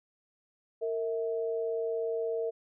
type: tone pair together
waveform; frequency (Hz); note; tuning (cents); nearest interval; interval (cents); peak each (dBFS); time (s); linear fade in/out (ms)
sine; 458.4 / 647.5; A#4 / E5; -29 / -31; tritone; 598; -30 / -36; 0.81-2.51; 20
effects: none